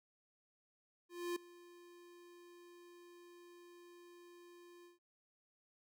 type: tone with ADSR envelope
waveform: square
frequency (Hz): 349.2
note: F4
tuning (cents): 0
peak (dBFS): -37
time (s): 1.09-4.99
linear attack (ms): 270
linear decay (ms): 5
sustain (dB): -21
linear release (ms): 140
effects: none